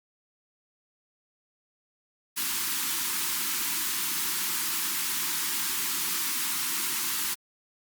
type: band-stop noise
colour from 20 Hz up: white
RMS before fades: -29 dBFS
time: 2.36-7.35 s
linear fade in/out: 20 ms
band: 380 to 870 Hz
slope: 96 dB/octave
effects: high-pass 200 Hz 12 dB/octave + Opus 48 kbps